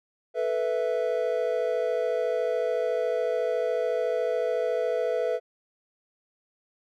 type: chord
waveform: triangle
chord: A suspended second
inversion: none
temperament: equal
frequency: 440 / 493.9 / 659.3 Hz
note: A4 / B4 / E5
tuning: 0 / 0 / 0 cents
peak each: -28 / -25 / -27 dBFS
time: 0.34-5.4 s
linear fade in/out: 50 ms
effects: none